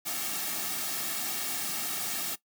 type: noise with comb filter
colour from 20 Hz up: white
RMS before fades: -33 dBFS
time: 0.05-2.36 s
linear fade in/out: 20 ms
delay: 2 ms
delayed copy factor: -0.7
effects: noise-tail reverb RT60 0.1 s tail -18 dB re dry + high-pass 150 Hz 12 dB/octave